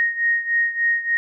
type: beating tone pair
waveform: sine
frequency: 1864.7 / 1868.1 Hz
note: A#6 / A#6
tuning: 0 / +3 cents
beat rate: 3.4 Hz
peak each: -19 / -23 dBFS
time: 0-1.17 s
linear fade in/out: 0 ms
effects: none